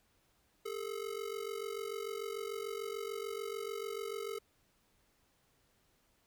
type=ring-modulated tone; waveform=square; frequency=428.6 Hz; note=A4; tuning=45 cents flat; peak=-36 dBFS; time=0.65-4.39 s; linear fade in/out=10 ms; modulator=23.4 Hz; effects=pink hiss -73 dBFS RMS until 6.26 s